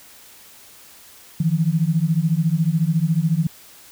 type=beating tone pair; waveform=sine; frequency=155.56 / 169.56 Hz; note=D#3 / E3; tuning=0 / +49 cents; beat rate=14 Hz; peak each=-19 dBFS; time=1.4-3.47 s; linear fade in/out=5 ms; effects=white hiss -46 dBFS RMS until 3.91 s